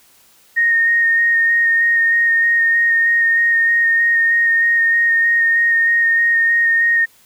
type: tone with vibrato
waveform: sine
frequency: 1851 Hz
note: A#6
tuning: 13 cents flat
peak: -11 dBFS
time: 0.56-7.06 s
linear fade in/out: 20 ms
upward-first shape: square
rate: 3.2 Hz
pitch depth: 10 cents each way
effects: white hiss -51 dBFS RMS until 7.25 s